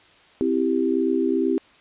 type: chord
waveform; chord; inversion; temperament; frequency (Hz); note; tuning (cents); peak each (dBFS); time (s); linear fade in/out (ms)
sine; C major; none; equal; 261.6 / 329.6 / 392; C4 / E4 / G4; 0 / 0 / 0; -23; 0.41-1.58; 0
effects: white hiss -53 dBFS RMS until 1.8 s + resampled to 8000 Hz